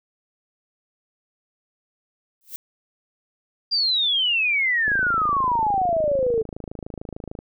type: noise with exponential growth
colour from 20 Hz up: violet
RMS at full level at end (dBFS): -29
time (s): 2.41-2.56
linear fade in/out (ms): 0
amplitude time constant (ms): 31
type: exponential sweep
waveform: sine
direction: down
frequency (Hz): 4830 to 432.5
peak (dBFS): -18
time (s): 3.71-6.43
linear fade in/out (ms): 20
type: click train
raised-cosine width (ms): 2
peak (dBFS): -20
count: 68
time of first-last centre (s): 4.88-7.389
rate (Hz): 26.7
effects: none